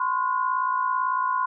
sine tone cluster, 1018 / 1076 / 1441 Hz, C6 / C6 / F#6, -48 / +48 / -46 cents, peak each -23 / -28 / -31 dBFS, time 0-1.46 s, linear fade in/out 5 ms, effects none

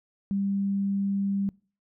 sine tone, 197.9 Hz, G3, 17 cents sharp, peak -24 dBFS, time 0.31-1.49 s, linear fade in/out 0 ms, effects noise-tail reverb RT60 0.4 s tail -25 dB re dry

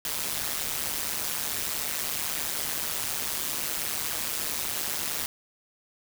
white noise with amplitude modulation, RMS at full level -27 dBFS, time 0.05-5.26 s, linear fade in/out 2 ms, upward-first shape sine, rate 150 Hz, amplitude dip 85%, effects none

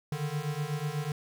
square beating tone pair, 144.2 / 152.3 Hz, D3 / D#3, -31 / -37 cents, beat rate 8.1 Hz, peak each -35 / -34 dBFS, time 0.12-1.12 s, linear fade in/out 2 ms, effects none

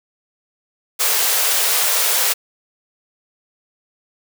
white high-pass noise, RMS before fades -17 dBFS, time 0.99-2.34 s, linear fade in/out 20 ms, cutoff 400 Hz, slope 96 dB/octave, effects none

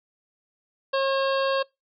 harmonic tone with a mistuned harmonic, 541 Hz, C#5, 42 cents flat, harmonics 1 / 2 / 3 / 5 / 6 / 7 / 8 / 9, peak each -22 / -28 / -32 / -36 / -38 / -39 / -40 / -41 dBFS, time 0.93-1.63 s, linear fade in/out 10 ms, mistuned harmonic 9, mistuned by -57 cents, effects noise-tail reverb RT60 0.2 s tail -24 dB re dry

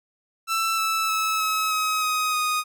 sawtooth tone with pitch steps, 1331 / 1315.7 / 1300.6 / 1285.7 / 1270.9 / 1256.3 / 1241.9 Hz, E6 / E6 / E6 / E6 / D#6 / D#6 / D#6, +16 / -4 / -24 / -44 / +36 / +16 / -4 cents, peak -18 dBFS, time 0.47-2.64 s, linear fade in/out 50 ms, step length 310 ms, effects none

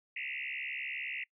sine tone with frequency modulation, 2367 Hz, D7, 13 cents sharp, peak -36 dBFS, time 0.16-1.24 s, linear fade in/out 5 ms, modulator 68.4 Hz, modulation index 6.2, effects noise-tail reverb RT60 0.1 s tail -23 dB re dry

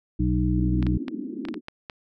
harmonic tone, 61.6 Hz, B1, 4 cents flat, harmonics 1 / 2 / 3 / 5, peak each -24 / -26 / -26 / -26 dBFS, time 0.19-0.98 s, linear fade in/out 10 ms
pink band-pass noise, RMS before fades -33 dBFS, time 0.55-1.61 s, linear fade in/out 50 ms, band 230 to 330 Hz, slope 48 dB/octave
clicks, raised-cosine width 0.3 ms, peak -19 dBFS, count 8, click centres 0.827 / 0.867 / 1.082 / 1.452 / 1.486 / 1.542 / 1.684 / 1.898 s
effects none

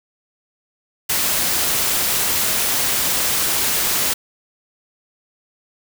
white noise, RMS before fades -19 dBFS, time 1.09-4.14 s, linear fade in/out 10 ms, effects none

